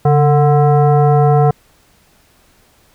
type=tone with frequency modulation; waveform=sine; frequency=142.1 Hz; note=C#3; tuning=43 cents sharp; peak=-7 dBFS; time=0.05-1.51 s; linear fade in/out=5 ms; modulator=591 Hz; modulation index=1; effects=pink hiss -52 dBFS RMS until 2.94 s